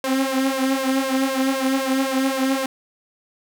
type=tone with flanger; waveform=sawtooth; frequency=266.2 Hz; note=C4; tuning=30 cents sharp; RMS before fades=-21 dBFS; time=0.04-2.66 s; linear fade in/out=2 ms; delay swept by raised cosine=1.8 to 4.4 ms; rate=3.9 Hz; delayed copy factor=+0.7; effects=none